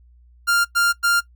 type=tone bursts; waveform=45% pulse; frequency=1396.9 Hz; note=F6; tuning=in tune; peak=-15 dBFS; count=3; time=0.47-1.208 s; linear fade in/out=20 ms; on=180 ms; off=99 ms; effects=noise-tail reverb RT60 0.1 s tail -19 dB re dry + added 60 Hz sine -48 dBFS peak until 1.35 s